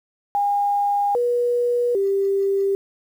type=tone with pitch steps; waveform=sine; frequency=812 / 483.7 / 393.7 Hz; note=G#5 / B4 / G4; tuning=-39 / -36 / +8 cents; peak=-17 dBFS; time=0.35-2.75 s; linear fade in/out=0 ms; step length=800 ms; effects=8-bit